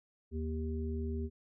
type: harmonic tone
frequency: 78.6 Hz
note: D#2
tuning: 18 cents sharp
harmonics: 1 / 3 / 5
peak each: -35 / -40 / -42 dBFS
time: 0.31-1.3 s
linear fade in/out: 50 ms
effects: none